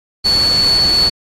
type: tone in noise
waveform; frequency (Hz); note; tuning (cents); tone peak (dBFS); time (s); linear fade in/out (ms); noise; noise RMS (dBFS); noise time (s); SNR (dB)
sine; 4435; C#8; 0; -10; 0.24-1.1; 20; pink; -24; 0.24-1.1; +11
effects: AAC 32 kbps